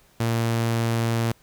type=tone; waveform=sawtooth; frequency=115.3 Hz; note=A#2; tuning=19 cents flat; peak=-17 dBFS; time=0.2-1.32 s; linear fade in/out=5 ms; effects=pink hiss -58 dBFS RMS until 1.42 s